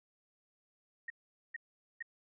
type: tone bursts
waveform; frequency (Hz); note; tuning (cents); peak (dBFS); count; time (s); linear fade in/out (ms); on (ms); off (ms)
sine; 1864.7; A#6; 0; -38; 3; 1.08-2.026; 5; 22; 440
effects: none